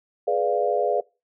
sine chord, G# diminished seventh, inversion none, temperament equal with one note detuned, 419.6 / 493.9 / 587.3 / 698.5 Hz, G#4 / B4 / D5 / F5, +18 / 0 / 0 / 0 cents, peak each -25 dBFS, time 0.27-1.01 s, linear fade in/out 10 ms, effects noise-tail reverb RT60 0.3 s tail -25 dB re dry

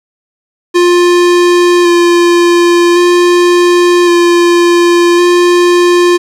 square tone with vibrato, 349.2 Hz, F4, in tune, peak -5 dBFS, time 0.74-6.18 s, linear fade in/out 20 ms, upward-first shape square, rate 0.45 Hz, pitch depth 13 cents each way, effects low-pass 8000 Hz 12 dB/octave + 7-bit

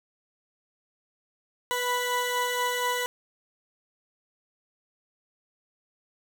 20% pulse tone pair together, 491.8 / 987.8 Hz, B4 / B5, -7 / 0 cents, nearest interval octave, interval 1207 cents, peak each -24 / -23 dBFS, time 1.71-3.06 s, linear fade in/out 0 ms, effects none

